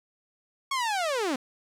sawtooth linear sweep, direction down, 1117 to 240.5 Hz, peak -22 dBFS, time 0.71-1.36 s, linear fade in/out 5 ms, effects low-pass 9000 Hz 12 dB/octave + 10-bit

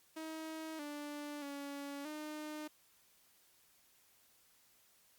sawtooth tone with pitch steps, 317.8 / 293.2 / 282.5 / 304.2 Hz, D#4 / D4 / C#4 / D#4, +37 / -3 / +33 / -39 cents, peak -39 dBFS, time 0.16-2.68 s, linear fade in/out 10 ms, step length 630 ms, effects white hiss -69 dBFS RMS until 5.18 s + Opus 48 kbps

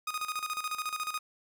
sawtooth tone with tremolo, 1243 Hz, D#6, 2 cents flat, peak -27 dBFS, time 0.07-1.19 s, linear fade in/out 5 ms, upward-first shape square, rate 14 Hz, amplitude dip 70%, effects none

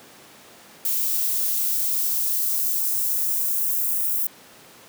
violet noise with high-pass filter sweep, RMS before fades -23 dBFS, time 0.85-4.27 s, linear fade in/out 2 ms, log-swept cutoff 2100 to 9700 Hz, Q 0.76, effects pink hiss -47 dBFS RMS until 4.88 s + high-pass 200 Hz 12 dB/octave

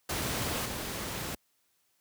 pink noise with level steps, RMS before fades -32 / -36 dBFS, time 0.09-1.35 s, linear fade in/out 5 ms, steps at 0.65 s, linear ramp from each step 10 ms, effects white hiss -73 dBFS RMS until 2 s + high-pass 60 Hz 12 dB/octave

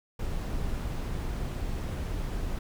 brown noise, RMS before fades -32 dBFS, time 0.19-2.59 s, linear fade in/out 5 ms, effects none

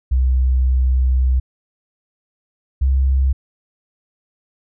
sine tone pair in turn, 64 / 66.55 Hz, C2 / C2, -38 / +30 cents, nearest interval minor second, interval 68 cents, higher second, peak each -12 dBFS, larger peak neither, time 0.11-1.4 / 2.81-3.33 s, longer first, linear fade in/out 10 ms, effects none

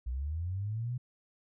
sine linear sweep, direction up, 58 to 127.1 Hz, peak -32 dBFS, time 0.06-0.98 s, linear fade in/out 10 ms, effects none

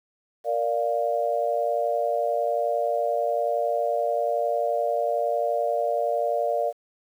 sine chord, Bb major, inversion none, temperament equal, 466.2 / 587.3 / 698.5 Hz, Bb4 / D5 / F5, 0 / 0 / 0 cents, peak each -28 / -25 / -26 dBFS, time 0.44-6.73 s, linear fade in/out 50 ms, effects 9-bit

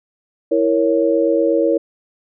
sine chord, A# diminished, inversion second, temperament equal, 329.6 / 466.2 / 554.4 Hz, E4 / A#4 / C#5, 0 / 0 / 0 cents, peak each -17 dBFS, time 0.51-1.78 s, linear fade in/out 10 ms, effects none

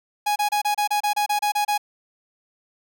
45% pulse tone bursts, 830.6 Hz, G#5, in tune, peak -19 dBFS, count 12, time 0.26-1.779 s, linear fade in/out 10 ms, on 100 ms, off 29 ms, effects none

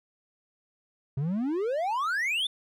triangle exponential sweep, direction up, 129.4 to 3600 Hz, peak -24 dBFS, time 1.17-2.47 s, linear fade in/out 5 ms, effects none

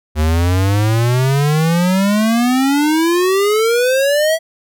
square exponential sweep, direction up, 75 to 659.3 Hz, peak -12 dBFS, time 0.15-4.39 s, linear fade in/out 50 ms, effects none

